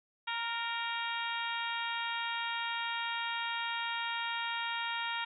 harmonic tone with a mistuned harmonic, 466.2 Hz, A#4, in tune, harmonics 2 / 3 / 4 / 5 / 6 / 7 / 8, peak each -38 / -40 / -41 / -42 / -43 / -43 / -44 dBFS, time 0.27-5.25 s, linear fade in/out 10 ms, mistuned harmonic 4, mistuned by -20 cents, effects none

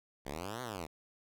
5% pulse exponential two-way sweep, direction up then down, 64 to 130 to 74.9 Hz, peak -28 dBFS, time 0.25-0.87 s, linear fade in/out 20 ms, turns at 0.62 s, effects none

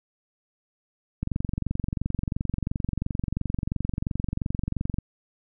click train, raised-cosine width 5 ms, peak -14 dBFS, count 87, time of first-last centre 1.23-4.985 s, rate 22.9 Hz, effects none

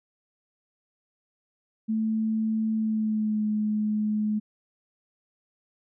sine tone with pitch glide, 220 to 212.6 Hz, A3 to G#3, 0 to +41 cents, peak -23 dBFS, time 1.88-4.4 s, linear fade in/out 20 ms, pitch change -59 cents, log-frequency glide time 2.74-3.45 s, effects none

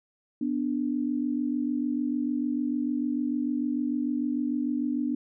sine tone pair together, 247 / 293.7 Hz, B3 / D4, 0 / 0 cents, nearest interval minor third, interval 300 cents, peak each -28 dBFS, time 0.41-5.15 s, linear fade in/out 5 ms, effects none

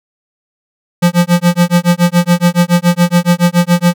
square tone with tremolo, 174.61 Hz, F3, in tune, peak -5 dBFS, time 1.02-3.94 s, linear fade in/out 10 ms, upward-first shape sine, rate 7.1 Hz, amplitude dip 100%, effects none

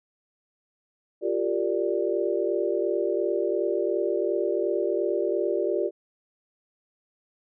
sine chord, G minor seventh, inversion third, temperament equal with one note detuned, 349.2 / 392 / 460.8 / 587.3 Hz, F4 / G4 / Bb4 / D5, 0 / 0 / -20 / 0 cents, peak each -28 / -27 / -30 / -29 dBFS, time 1.21-5.91 s, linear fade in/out 50 ms, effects none

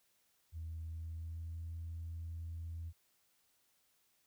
sine tone with pitch glide, 81.1 to 82.95 Hz, E2 to E2, -28 to +11 cents, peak -40 dBFS, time 0.52-2.93 s, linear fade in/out 50 ms, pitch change +39 cents, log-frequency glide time 0.81-1.68 s, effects tanh soft clip ceiling -37 dBFS + white hiss -75 dBFS RMS until 4.26 s

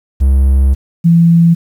triangle / sine tone pair in turn, 67.2 / 168.26 Hz, C2 / E3, +47 / +36 cents, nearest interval octave + major third, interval 1589 cents, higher second, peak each -4 dBFS, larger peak neither, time 0.2-0.75 / 1.04-1.55 s, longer first, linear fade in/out 20 ms, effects 7-bit

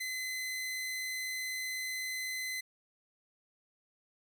sawtooth tone, 2037 Hz, C7, 47 cents flat, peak -32 dBFS, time 0-2.61 s, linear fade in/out 10 ms, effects none

